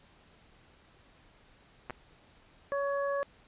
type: clicks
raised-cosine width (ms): 0.5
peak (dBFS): -23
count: 2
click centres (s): 1.898 / 1.906
type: harmonic tone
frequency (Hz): 561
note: C#5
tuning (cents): +21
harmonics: 1 / 2 / 3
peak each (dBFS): -30 / -36 / -40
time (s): 2.72-3.23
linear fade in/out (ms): 0
effects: pink hiss -61 dBFS RMS until 3.47 s + resampled to 8000 Hz